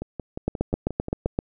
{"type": "two click trains", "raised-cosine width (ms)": 2, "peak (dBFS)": [-9, -17], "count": [8, 8], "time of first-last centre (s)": [[0.48, 1.389], [0.02, 1.261]], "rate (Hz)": [7.7, 5.64], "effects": []}